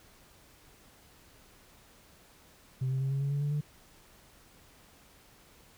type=tone with pitch steps; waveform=sine; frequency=130 / 132.43 / 134.9 / 137.41 / 139.98 / 142.59 / 145.25 / 147.96 Hz; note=C3 / C3 / C#3 / C#3 / C#3 / C#3 / D3 / D3; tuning=-11 / +21 / -47 / -15 / +17 / +49 / -19 / +13 cents; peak=-26 dBFS; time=2.81-3.61 s; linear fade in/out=10 ms; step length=100 ms; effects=tanh soft clip ceiling -26 dBFS + pink hiss -59 dBFS RMS until 5.77 s